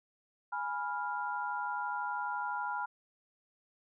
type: chord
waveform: sine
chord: F diminished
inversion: first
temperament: equal with one note detuned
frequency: 830.6 / 982.6 / 1396.9 Hz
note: Ab5 / Cb6 / F6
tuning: 0 / -9 / 0 cents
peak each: -38 / -37 / -38 dBFS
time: 0.52-2.86 s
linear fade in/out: 10 ms
effects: none